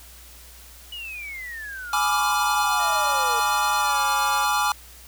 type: exponential sweep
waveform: sine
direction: down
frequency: 2960 to 454.9 Hz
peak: -32 dBFS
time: 0.92-3.4 s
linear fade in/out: 5 ms
type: chord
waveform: square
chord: G# diminished seventh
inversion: none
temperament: equal with one note detuned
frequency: 836.4 / 987.8 / 1174.7 / 1396.9 Hz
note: G#5 / B5 / D6 / F6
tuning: +12 / 0 / 0 / 0 cents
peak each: -25 / -29 / -25 / -27 dBFS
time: 1.93-4.72 s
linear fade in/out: 2 ms
type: tone with pitch glide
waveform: 15% pulse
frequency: 616 to 545.6 Hz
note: D#5 to C#5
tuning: -17 to -28 cents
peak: -30 dBFS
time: 2.79-4.45 s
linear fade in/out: 10 ms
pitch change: -211 cents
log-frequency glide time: 3.79-3.99 s
effects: added 60 Hz sine -47 dBFS peak until 5.07 s + white hiss -47 dBFS RMS until 5.07 s